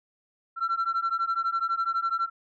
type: beating tone pair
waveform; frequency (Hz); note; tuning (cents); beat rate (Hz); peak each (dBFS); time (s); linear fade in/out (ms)
sine; 1347 / 1359; E6 / F6; +37 / -48; 12; -26; 0.56-2.3; 50
effects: tanh soft clip ceiling -21 dBFS